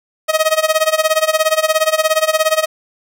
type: tone with tremolo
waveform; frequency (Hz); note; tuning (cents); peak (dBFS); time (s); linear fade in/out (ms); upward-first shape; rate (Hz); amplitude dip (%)
sawtooth; 630; D#5; +21; -5; 0.28-2.66; 20; sine; 17; 90
effects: none